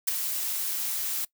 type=noise with ADSR envelope; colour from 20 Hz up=blue; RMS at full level=-20 dBFS; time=0.07-1.25 s; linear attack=17 ms; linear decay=3 ms; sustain=-10 dB; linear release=6 ms; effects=noise-tail reverb RT60 0.1 s tail -21 dB re dry